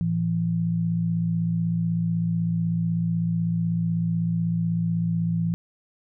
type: tone pair together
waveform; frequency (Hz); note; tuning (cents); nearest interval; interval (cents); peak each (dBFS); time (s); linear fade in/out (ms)
sine; 112.5 / 168.56; A2 / E3; +39 / +39; perfect fifth; 700; -28 / -22; 0.01-5.54; 0
effects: none